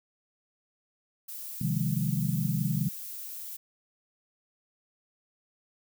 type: noise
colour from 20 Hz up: violet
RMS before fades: -40 dBFS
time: 1.28-3.57 s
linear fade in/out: 10 ms
type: chord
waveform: sine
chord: F minor seventh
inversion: second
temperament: equal with one note detuned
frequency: 130.81 / 155.56 / 174.61 / 205.4 Hz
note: C3 / Eb3 / F3 / Ab3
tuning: 0 / 0 / 0 / -19 cents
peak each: -31 / -30 / -32 / -33 dBFS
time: 1.61-2.89 s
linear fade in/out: 5 ms
effects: none